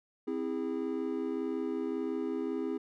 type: chord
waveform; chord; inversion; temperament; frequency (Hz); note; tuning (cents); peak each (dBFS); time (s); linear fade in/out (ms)
triangle; C augmented; none; just; 261.6 / 327 / 408.8; C4 / E4 / G#4; 0 / -14 / -27; -34; 0.27-2.78; 10
effects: none